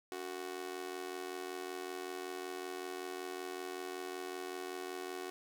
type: tone with amplitude modulation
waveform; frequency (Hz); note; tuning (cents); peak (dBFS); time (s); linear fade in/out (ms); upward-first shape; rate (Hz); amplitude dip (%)
sawtooth; 370; F#4; 0; -33; 0.12-5.3; 0; sine; 85.3; 85
effects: none